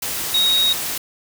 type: tone in noise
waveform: sine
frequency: 3778 Hz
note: A#7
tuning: 22 cents sharp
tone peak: -14 dBFS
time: 0.34-0.73 s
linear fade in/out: 5 ms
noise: white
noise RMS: -25 dBFS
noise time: 0.02-0.98 s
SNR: +8 dB
effects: none